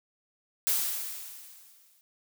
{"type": "noise with exponential decay", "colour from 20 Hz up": "blue", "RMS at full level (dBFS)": -25, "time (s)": [0.67, 2.01], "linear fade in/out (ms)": 0, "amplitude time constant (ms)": 290, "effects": []}